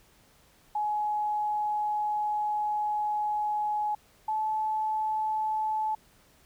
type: tone pair in turn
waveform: sine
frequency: 842 / 865.7 Hz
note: G#5 / A5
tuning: +24 / -28 cents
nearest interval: unison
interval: 48 cents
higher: second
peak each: -26 dBFS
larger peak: neither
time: 0.75-3.95 / 4.28-5.95 s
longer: first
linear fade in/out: 5 ms
effects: pink hiss -61 dBFS RMS until 6.45 s